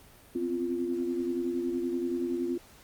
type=tone cluster; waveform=sine; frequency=254.9 / 265.5 / 347.1 Hz; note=C4 / C4 / F4; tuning=-45 / +25 / -11 cents; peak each=-34 / -36 / -30 dBFS; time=0.35-2.58 s; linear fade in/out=5 ms; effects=pink hiss -55 dBFS RMS until 2.83 s + Opus 32 kbps